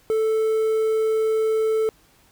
triangle tone with quantisation, 440 Hz, A4, in tune, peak -16 dBFS, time 0.1-1.89 s, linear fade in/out 0 ms, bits 7, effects pink hiss -57 dBFS RMS until 2.31 s

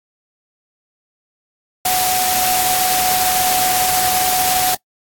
sine tone in noise, 740 Hz, F#5, in tune, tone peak -17 dBFS, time 1.85-4.75 s, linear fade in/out 5 ms, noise white, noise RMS -18 dBFS, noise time 1.85-4.75 s, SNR -2 dB, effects noise-tail reverb RT60 0.1 s tail -21 dB re dry + AAC 64 kbps

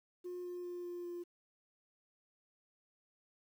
sine tone with pitch steps, 357.9 / 355.6 / 353.4 / 351.1 / 348.9 Hz, F4 / F4 / F4 / F4 / F4, +42 / +31 / +21 / +9 / -2 cents, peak -39 dBFS, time 0.24-1.24 s, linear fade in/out 20 ms, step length 200 ms, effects tanh soft clip ceiling -39 dBFS + 11-bit

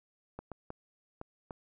clicks, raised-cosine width 1 ms, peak -27 dBFS, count 5, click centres 0.39 / 0.517 / 0.704 / 1.214 / 1.508 s, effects none

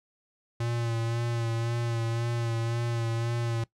square tone with vibrato, 116.54 Hz, A#2, in tune, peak -28 dBFS, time 0.6-3.64 s, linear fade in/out 5 ms, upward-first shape sine, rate 1.9 Hz, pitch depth 28 cents each way, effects noise-tail reverb RT60 0.1 s tail -20 dB re dry + low-pass 8000 Hz 12 dB/octave

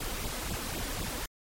pink noise with flanger, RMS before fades -35 dBFS, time 0-1.26 s, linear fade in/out 5 ms, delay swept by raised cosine 0.23 to 4.03 ms, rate 3.9 Hz, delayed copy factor +0.95, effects MP3 64 kbps

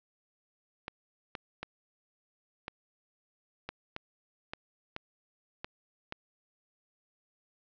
clicks, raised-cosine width 0.3 ms, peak -21 dBFS, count 10, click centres 0.881 / 1.352 / 1.63 / 2.681 / 3.69 / 3.964 / 4.535 / 4.964 / 5.645 / 6.124 s, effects low-pass 5000 Hz 12 dB/octave

